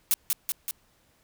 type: noise with echo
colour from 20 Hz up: blue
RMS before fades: -22 dBFS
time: 0.11-0.14 s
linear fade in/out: 0 ms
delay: 190 ms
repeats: 3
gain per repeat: -3 dB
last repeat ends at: 0.71 s
effects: pink hiss -65 dBFS RMS until 1.23 s